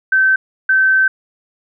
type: tone pair in turn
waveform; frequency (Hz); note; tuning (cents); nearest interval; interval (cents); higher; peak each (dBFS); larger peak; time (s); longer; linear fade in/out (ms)
sine; 1543 / 1543; G6 / G6; -28 / -28; unison; 0; neither; -9; neither; 0.12-0.36 / 0.69-1.08; second; 5
effects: none